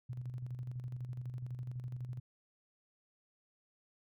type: tone with tremolo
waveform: sine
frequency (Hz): 124.5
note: B2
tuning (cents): +14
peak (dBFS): -37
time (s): 0.09-2.2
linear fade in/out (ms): 10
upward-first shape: square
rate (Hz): 12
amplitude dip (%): 50
effects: MP3 96 kbps